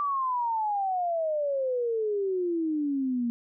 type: exponential sweep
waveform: sine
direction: down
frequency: 1174.7 to 233.1 Hz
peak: -25 dBFS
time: 0-3.3 s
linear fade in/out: 0 ms
effects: none